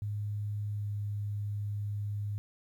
sine tone with pitch glide, 103.83 to 103.05 Hz, G#2 to G#2, 0 to -13 cents, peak -32 dBFS, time 0.02-2.38 s, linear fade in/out 0 ms, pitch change -13 cents, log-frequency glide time 0.75-0.85 s, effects 11-bit

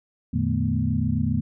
sine tone cluster, 85.6 / 114.1 / 150.4 / 214.7 / 242.1 Hz, F2 / A#2 / D3 / A3 / B3, -34 / -37 / +42 / -42 / -34 cents, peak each -27 dBFS, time 0.33-1.41 s, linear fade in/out 10 ms, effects none

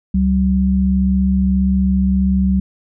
sine tone pair together, 69.3 / 190.87 Hz, C#2 / G3, 0 / -46 cents, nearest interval octave + tritone, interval 1754 cents, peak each -17 / -13 dBFS, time 0.14-2.6 s, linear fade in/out 5 ms, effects none

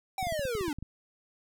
square linear sweep, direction down, 784 to 277.1 Hz, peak -31 dBFS, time 0.18-0.73 s, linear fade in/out 2 ms
clicks, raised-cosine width 5 ms, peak -27 dBFS, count 10, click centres 0.228 / 0.27 / 0.324 / 0.394 / 0.453 / 0.552 / 0.61 / 0.681 / 0.786 / 0.826 s
effects none

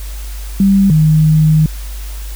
sine tone pair in turn, 196 / 155.57 Hz, G3 / D#3, 0 / 0 cents, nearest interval major third, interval 400 cents, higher first, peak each -6 dBFS, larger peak neither, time 0.6-0.9 / 0.9-1.66 s, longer second, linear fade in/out 2 ms, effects added 50 Hz sine -22 dBFS peak until 2.35 s + white hiss -35 dBFS RMS until 2.35 s

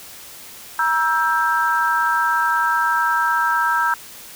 sine chord, E diminished, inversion second, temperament just, 949.3 / 1318.5 / 1582.2 Hz, Bb5 / E6 / G6, +31 / 0 / +16 cents, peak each -20 dBFS, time 0.79-3.94 s, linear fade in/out 2 ms, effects white hiss -39 dBFS RMS until 4.35 s

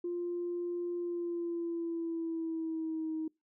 sine tone with pitch glide, 349.2 to 316.5 Hz, F4 to D#4, 0 to +30 cents, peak -32 dBFS, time 0.04-3.28 s, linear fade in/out 5 ms, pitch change -170 cents, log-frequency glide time 0.97-3.15 s, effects noise-tail reverb RT60 0.2 s tail -25 dB re dry + tanh soft clip ceiling -28 dBFS

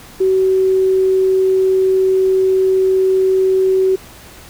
sine tone, 378.5 Hz, F#4, 39 cents sharp, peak -10 dBFS, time 0.2-3.96 s, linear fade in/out 10 ms, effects pink hiss -39 dBFS RMS until 4.49 s

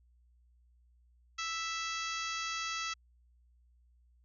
harmonic tone, 659.3 Hz, E5, in tune, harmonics 2 / 3 / 4 / 5 / 6 / 7 / 8 / 9 / 10, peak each -39 / -43 / -42 / -44 / -47 / -46 / -48 / -47 / -48 dBFS, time 1.38-2.94 s, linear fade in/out 10 ms, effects added 60 Hz sine -63 dBFS peak until 4.24 s

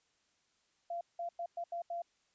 sine tone bursts at uneven times, 687 Hz, F5, 29 cents flat, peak -36 dBFS, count 6, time 0.9-1.01 / 1.19-1.29 / 1.39-1.46 / 1.57-1.64 / 1.72-1.82 / 1.9-2.02 s, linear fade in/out 5 ms, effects white hiss -75 dBFS RMS until 2.34 s + resampled to 16000 Hz

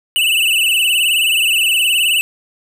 square tone with vibrato, 2794 Hz, F7, in tune, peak -12 dBFS, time 0.16-2.21 s, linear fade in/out 0 ms, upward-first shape sine, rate 19 Hz, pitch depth 120 cents each way, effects none

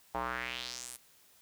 square tone with band-pass filter sweep, 61.74 Hz, B1, in tune, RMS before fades -39 dBFS, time 0.14-0.97 s, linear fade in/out 10 ms, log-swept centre 820 to 11000 Hz, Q 2.8, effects white hiss -63 dBFS RMS until 1.41 s

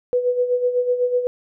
sine tone with tremolo, 493.9 Hz, B4, in tune, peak -14 dBFS, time 0.13-1.27 s, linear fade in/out 0 ms, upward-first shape sine, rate 8 Hz, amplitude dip 65%, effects none

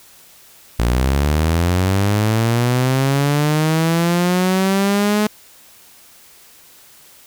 sawtooth linear sweep, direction up, 56.6 to 212.9 Hz, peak -10 dBFS, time 0.79-5.27 s, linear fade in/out 5 ms, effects white hiss -46 dBFS RMS until 7.26 s

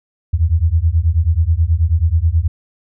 sine beating tone pair, 77.78 / 87.08 Hz, D#2 / F2, 0 / -5 cents, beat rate 9.3 Hz, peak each -14 dBFS, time 0.33-2.48 s, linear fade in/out 10 ms, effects none

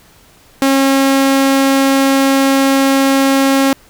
sawtooth tone, 271.5 Hz, C#4, 36 cents flat, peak -5 dBFS, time 0.62-3.73 s, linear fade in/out 0 ms, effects pink hiss -46 dBFS RMS until 3.89 s

